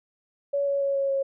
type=tone with pitch steps; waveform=sine; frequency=564 / 559.5 / 555 / 550.5 / 546 Hz; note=C#5 / C#5 / C#5 / C#5 / C#5; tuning=+30 / +16 / +2 / -12 / -26 cents; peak=-22 dBFS; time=0.53-1.23 s; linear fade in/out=10 ms; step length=140 ms; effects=none